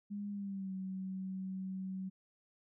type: tone with pitch glide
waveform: sine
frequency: 203.8 to 189.06 Hz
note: G#3 to F#3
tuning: -32 to +38 cents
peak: -38 dBFS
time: 0.1-2.1 s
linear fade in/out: 20 ms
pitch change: -130 cents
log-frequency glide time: 0.31-0.73 s
effects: none